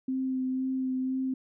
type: tone with vibrato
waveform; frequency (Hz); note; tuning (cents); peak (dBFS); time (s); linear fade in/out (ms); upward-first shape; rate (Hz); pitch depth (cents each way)
sine; 260.3; C4; -9; -27; 0.08-1.34; 5; sine; 2; 14
effects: none